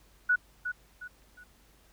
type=tone with echo; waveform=sine; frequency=1470 Hz; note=F#6; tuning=12 cents flat; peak=-21 dBFS; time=0.29-0.36 s; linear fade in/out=10 ms; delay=360 ms; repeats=3; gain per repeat=-9 dB; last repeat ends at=1.44 s; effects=added 50 Hz sine -63 dBFS peak until 1.92 s + pink hiss -63 dBFS RMS until 1.92 s